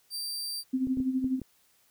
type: tone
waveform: sawtooth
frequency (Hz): 4690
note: D8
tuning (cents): -3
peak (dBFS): -30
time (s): 0.1-0.64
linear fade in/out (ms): 50
type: tone with tremolo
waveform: sine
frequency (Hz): 260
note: C4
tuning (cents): -11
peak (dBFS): -23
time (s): 0.73-1.4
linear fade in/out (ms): 10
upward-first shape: sine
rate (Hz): 12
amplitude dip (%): 65
type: clicks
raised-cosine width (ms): 3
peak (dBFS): -27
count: 5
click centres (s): 0.871 / 0.972 / 1.002 / 1.244 / 1.417
effects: white hiss -66 dBFS RMS until 1.9 s